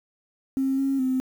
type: tone with pitch steps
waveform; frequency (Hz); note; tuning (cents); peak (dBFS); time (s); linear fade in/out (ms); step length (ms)
triangle; 267.6 / 271.7 / 259.2; C4 / C#4 / C4; +39 / -35 / -16; -17; 0.57-1.2; 0; 210
effects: tanh soft clip ceiling -19 dBFS + 8-bit